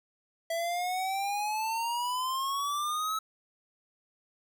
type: exponential sweep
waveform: square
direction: up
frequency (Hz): 659.3 to 1304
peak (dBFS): -30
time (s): 0.5-3.19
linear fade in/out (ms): 5
effects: none